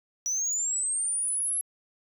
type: linear sweep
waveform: sine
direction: up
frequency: 5830 to 11175 Hz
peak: -23 dBFS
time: 0.26-1.61 s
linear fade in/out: 0 ms
effects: tanh soft clip ceiling -25 dBFS